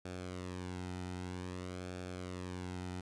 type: tone with flanger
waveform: sawtooth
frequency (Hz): 90.8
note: F#2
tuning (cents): -32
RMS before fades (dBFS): -43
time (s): 0.05-3.01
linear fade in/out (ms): 5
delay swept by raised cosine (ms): 1 to 1.81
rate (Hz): 0.52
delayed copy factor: -0.6
effects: resampled to 22050 Hz